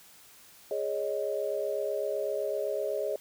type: chord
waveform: sine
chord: Ab suspended fourth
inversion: none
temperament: equal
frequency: 415.3 / 554.4 / 622.3 Hz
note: Ab4 / Db5 / Eb5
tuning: 0 / 0 / 0 cents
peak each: -33 dBFS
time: 0.71-3.16 s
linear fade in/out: 2 ms
effects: white hiss -55 dBFS RMS until 3.2 s